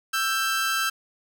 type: tone pair together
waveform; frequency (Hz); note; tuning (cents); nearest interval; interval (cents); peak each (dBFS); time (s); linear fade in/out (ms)
sawtooth; 1327.1 / 1577; E6 / G6; +11 / +10; minor third; 299; -22; 0.13-0.9; 10
effects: none